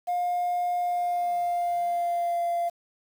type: tone with pitch glide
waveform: sine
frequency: 710 to 690.2 Hz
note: F5 to F5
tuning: +28 to -21 cents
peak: -22 dBFS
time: 0.07-2.7 s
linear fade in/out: 20 ms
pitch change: -49 cents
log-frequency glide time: 0.78-2.41 s
effects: tanh soft clip ceiling -22 dBFS + 8-bit

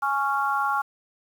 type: harmonic tone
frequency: 277.2 Hz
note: C#4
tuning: in tune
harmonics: 3 / 4 / 5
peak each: -26 / -26 / -26 dBFS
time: 0.02-0.82 s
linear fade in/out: 10 ms
effects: 8-bit

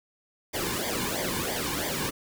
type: noise with flanger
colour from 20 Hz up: pink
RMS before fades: -30 dBFS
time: 0.53-2.11 s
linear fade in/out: 20 ms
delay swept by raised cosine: 0.73 to 1.57 ms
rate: 3 Hz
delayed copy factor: -0.8
effects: none

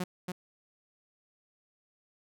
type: tone with echo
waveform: sawtooth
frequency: 181 Hz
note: F#3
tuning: 38 cents flat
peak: -27 dBFS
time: 0-0.04 s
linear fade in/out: 5 ms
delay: 280 ms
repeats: 1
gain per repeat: -3 dB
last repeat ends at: 0.32 s
effects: none

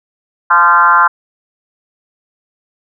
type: tone with frequency modulation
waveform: sine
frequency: 1208 Hz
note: D6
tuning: 48 cents sharp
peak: -5 dBFS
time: 0.5-1.08 s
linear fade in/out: 10 ms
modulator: 171 Hz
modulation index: 1.8
effects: none

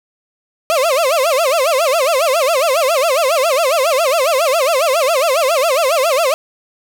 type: tone with vibrato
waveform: 35% pulse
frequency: 592 Hz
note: D5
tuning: 14 cents sharp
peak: -10 dBFS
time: 0.7-6.34 s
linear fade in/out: 0 ms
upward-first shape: sine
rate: 7.3 Hz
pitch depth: 260 cents each way
effects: none

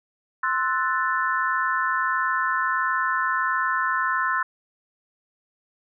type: chord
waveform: sine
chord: F# half-diminished seventh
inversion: second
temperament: equal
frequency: 1046.5 / 1318.5 / 1480 / 1760 Hz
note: C6 / E6 / F#6 / A6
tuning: 0 / 0 / 0 / 0 cents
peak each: -25 / -27 / -27 / -27 dBFS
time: 0.43-4.43 s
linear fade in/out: 5 ms
effects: none

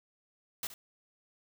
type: noise with echo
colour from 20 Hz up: white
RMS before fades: -36 dBFS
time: 0.63-0.67 s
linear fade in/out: 2 ms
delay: 70 ms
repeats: 1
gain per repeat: -14 dB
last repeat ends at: 0.74 s
effects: none

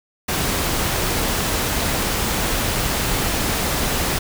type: noise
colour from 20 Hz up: pink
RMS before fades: -21 dBFS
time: 0.28-4.19 s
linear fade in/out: 10 ms
effects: none

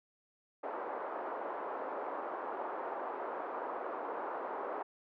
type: band-pass noise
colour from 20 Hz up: white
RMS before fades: -40 dBFS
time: 0.63-4.83 s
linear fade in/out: 10 ms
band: 360 to 1100 Hz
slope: 24 dB/octave
effects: none

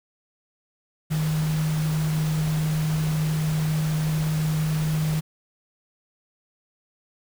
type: tone in noise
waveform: sine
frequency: 155.56 Hz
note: D#3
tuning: in tune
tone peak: -21 dBFS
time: 1.1-5.21 s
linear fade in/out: 20 ms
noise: pink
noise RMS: -35 dBFS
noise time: 1.1-5.21 s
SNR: +11 dB
effects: none

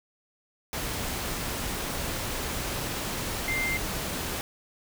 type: tone in noise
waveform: sine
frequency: 2093 Hz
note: C7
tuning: in tune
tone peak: -27 dBFS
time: 3.48-3.77 s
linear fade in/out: 0 ms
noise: pink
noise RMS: -32 dBFS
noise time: 0.73-4.41 s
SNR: +2 dB
effects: none

